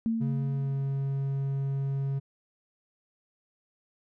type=tone with exponential decay; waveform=sine; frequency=226.5 Hz; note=A#3; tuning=50 cents flat; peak=-23 dBFS; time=0.06-1.21 s; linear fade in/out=0 ms; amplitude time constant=250 ms
type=tone with pitch glide; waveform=triangle; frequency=138.59 to 137.24 Hz; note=C#3 to C#3; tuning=0 to -17 cents; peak=-25 dBFS; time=0.2-2.2 s; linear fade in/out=20 ms; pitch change=-17 cents; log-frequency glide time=0.54-0.73 s
effects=none